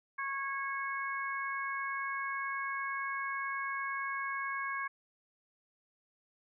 harmonic tone, 549 Hz, C#5, 17 cents flat, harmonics 2 / 3 / 4, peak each -37 / -38 / -41 dBFS, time 0.18-4.88 s, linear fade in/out 10 ms, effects none

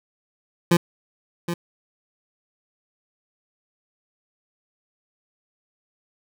25% pulse tone with echo, 172.1 Hz, F3, 25 cents flat, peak -10 dBFS, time 0.71-0.77 s, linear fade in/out 5 ms, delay 770 ms, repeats 1, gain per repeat -10 dB, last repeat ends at 1.54 s, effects none

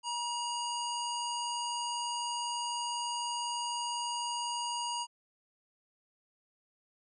harmonic tone with a mistuned harmonic, 954 Hz, A#5, 40 cents sharp, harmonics 1 / 3 / 5 / 7 / 9, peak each -35 / -40 / -42 / -43 / -45 dBFS, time 0.03-5.07 s, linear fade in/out 50 ms, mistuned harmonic 9, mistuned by +28 cents, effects none

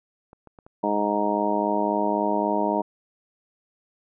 clicks, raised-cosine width 1 ms, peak -32 dBFS, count 4, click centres 0.331 / 0.473 / 0.588 / 0.665 s
harmonic tone, 103.7 Hz, G#2, 2 cents flat, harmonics 2 / 3 / 4 / 5 / 6 / 7 / 8 / 9, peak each -29 / -28 / -30 / -34 / -27 / -31 / -35 / -26 dBFS, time 0.83-2.82 s, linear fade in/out 10 ms
effects none

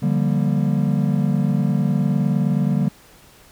triangle chord, G minor seventh, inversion second, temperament just, 147 / 176.4 / 196 / 235.2 Hz, D3 / F3 / G3 / Bb3, +2 / +18 / 0 / +16 cents, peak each -18 / -23 / -19 / -22 dBFS, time 0.02-2.89 s, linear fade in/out 10 ms, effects pink hiss -49 dBFS RMS until 3.51 s

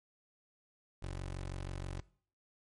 20% pulse tone, 46.25 Hz, F#1, in tune, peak -34 dBFS, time 1.02-2.01 s, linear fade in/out 10 ms, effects noise-tail reverb RT60 0.5 s tail -20 dB re dry + MP3 48 kbps

